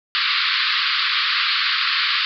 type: band-pass noise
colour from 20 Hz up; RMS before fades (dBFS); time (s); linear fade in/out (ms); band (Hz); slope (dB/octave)
white; -20; 0.15-2.25; 0; 1100 to 4700; 96
effects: none